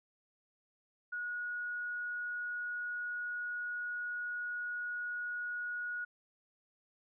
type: tone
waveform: sine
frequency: 1453 Hz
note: F#6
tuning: 32 cents flat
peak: -36 dBFS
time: 1.12-6.05 s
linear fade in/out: 10 ms
effects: none